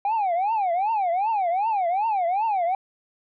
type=tone with vibrato; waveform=sine; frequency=784 Hz; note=G5; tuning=in tune; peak=-18 dBFS; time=0.05-2.75 s; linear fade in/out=2 ms; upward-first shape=triangle; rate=2.6 Hz; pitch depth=290 cents each way; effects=tanh soft clip ceiling -19 dBFS